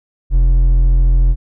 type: tone with hard clipping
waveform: triangle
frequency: 43 Hz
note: F1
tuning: 26 cents flat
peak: -9 dBFS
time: 0.3-1.36 s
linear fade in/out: 50 ms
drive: 8 dB
effects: none